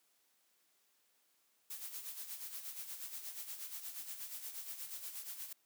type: noise with tremolo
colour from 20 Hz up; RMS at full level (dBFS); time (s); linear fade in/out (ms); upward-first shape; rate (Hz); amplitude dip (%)
blue; -44; 1.7-5.53; 5; sine; 8.4; 60
effects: white hiss -75 dBFS RMS until 5.65 s + high-pass 200 Hz 12 dB/octave